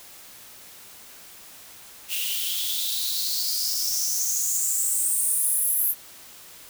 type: noise with high-pass filter sweep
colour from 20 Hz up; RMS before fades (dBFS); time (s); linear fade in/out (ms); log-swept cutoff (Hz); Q
blue; -25; 2.08-5.95; 50; 2700 to 12000; 6.7
effects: white hiss -46 dBFS RMS until 6.69 s

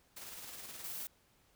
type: noise with tremolo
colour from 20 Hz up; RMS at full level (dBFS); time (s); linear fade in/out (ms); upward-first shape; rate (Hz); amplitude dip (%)
white; -47; 0.16-1.07; 10; square; 19; 30
type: noise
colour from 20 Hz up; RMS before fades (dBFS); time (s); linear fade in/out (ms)
violet; -44; 0.84-1.07; 0
effects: pink hiss -70 dBFS RMS until 1.55 s

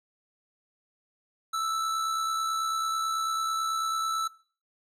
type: tone with amplitude modulation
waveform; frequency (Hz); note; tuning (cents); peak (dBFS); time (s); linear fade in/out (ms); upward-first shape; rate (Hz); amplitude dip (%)
square; 1318.5; E6; 0; -26; 1.53-4.28; 10; sine; 69.1; 40
effects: noise-tail reverb RT60 0.4 s tail -19 dB re dry + low-pass 11000 Hz 12 dB/octave

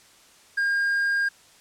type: tone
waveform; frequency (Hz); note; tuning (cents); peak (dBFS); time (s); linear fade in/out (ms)
triangle; 1614; G#6; -50; -19; 0.57-1.29; 10
effects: white hiss -54 dBFS RMS until 1.6 s + low-pass 9000 Hz 12 dB/octave

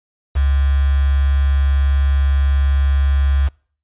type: tone with quantisation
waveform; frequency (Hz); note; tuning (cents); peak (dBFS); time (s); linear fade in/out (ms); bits
sine; 69.3; C#2; 0; -12; 0.35-3.49; 20; 5
effects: noise-tail reverb RT60 0.5 s tail -26 dB re dry + resampled to 8000 Hz

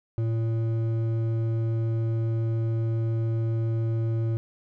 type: tone with hard clipping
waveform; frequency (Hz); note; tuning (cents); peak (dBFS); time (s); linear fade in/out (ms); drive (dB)
triangle; 113.4; A#2; -47; -25; 0.18-4.37; 0; 12
effects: none

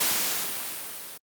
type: noise with level ramp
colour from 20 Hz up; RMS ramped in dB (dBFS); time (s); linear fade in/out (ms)
white; -23 to -41; 0-1.18; 10
effects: high-pass 150 Hz 12 dB/octave + Opus 48 kbps

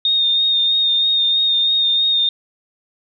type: tone with vibrato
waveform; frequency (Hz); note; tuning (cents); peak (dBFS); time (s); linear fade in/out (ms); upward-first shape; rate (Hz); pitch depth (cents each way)
sine; 3677; A#7; -24; -13; 0.05-2.29; 2; sine; 3.1; 23
effects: none

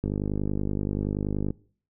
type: click train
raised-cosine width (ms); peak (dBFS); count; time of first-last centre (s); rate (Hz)
3; -15; 75; 0.04-1.505; 50.5
effects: noise-tail reverb RT60 0.5 s tail -23 dB re dry

